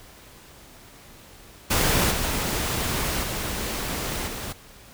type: noise with level steps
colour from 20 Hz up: pink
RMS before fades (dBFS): -21 / -26 / -29 / -33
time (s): 1.7-4.53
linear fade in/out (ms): 10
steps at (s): 2.1 / 3.22 / 4.26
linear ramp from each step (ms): 20
effects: pink hiss -48 dBFS RMS until 4.93 s